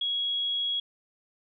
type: tone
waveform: sine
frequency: 3322 Hz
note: G#7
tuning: in tune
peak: -26 dBFS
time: 0.01-0.8 s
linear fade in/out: 5 ms
effects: none